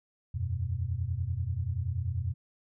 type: chord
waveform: sine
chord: E suspended second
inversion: none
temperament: just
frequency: 82.41 / 92.71 / 123.61 Hz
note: E2 / F#2 / B2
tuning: 0 / +4 / +2 cents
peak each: -35 / -32 / -34 dBFS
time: 0.34-2.34 s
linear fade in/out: 10 ms
effects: none